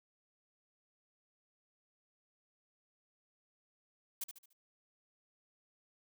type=noise with echo; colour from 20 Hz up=blue; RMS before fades=-39 dBFS; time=4.21-4.24 s; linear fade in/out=5 ms; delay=73 ms; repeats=4; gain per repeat=-8 dB; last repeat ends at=4.532 s; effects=none